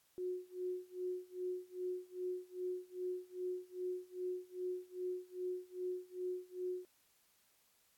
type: tone with tremolo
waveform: sine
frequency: 364.2 Hz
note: F#4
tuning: 27 cents flat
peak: -36 dBFS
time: 0.18-6.85 s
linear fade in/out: 0 ms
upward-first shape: sine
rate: 2.5 Hz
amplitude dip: 95%
effects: white hiss -73 dBFS RMS until 7.97 s + AAC 64 kbps